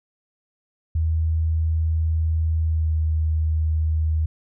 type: tone with pitch glide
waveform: sine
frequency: 80.2 to 78.78 Hz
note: E2 to D#2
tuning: -47 to +22 cents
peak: -18 dBFS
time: 0.95-4.26 s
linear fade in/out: 5 ms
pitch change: -31 cents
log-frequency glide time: 2.64-2.98 s
effects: none